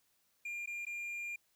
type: tone with dropouts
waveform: triangle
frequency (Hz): 2400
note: D7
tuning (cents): +37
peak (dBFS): -37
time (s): 0.45-1.36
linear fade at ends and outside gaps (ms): 5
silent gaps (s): 0.66-0.673 / 0.852-0.866
effects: white hiss -75 dBFS RMS until 1.55 s